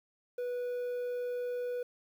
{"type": "tone with quantisation", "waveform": "triangle", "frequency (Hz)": 490.8, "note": "B4", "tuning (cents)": -11, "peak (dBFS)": -31, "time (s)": [0.38, 1.83], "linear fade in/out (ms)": 5, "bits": 10, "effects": []}